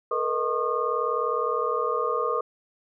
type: tone cluster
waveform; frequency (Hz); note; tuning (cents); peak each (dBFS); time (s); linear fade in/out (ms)
sine; 442.2 / 481.8 / 626 / 1084 / 1217; A4 / B4 / D#5 / C#6 / D#6; +9 / -43 / +10 / -39 / -39; -30 / -28 / -34 / -30 / -28; 0.11-2.41; 5
effects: none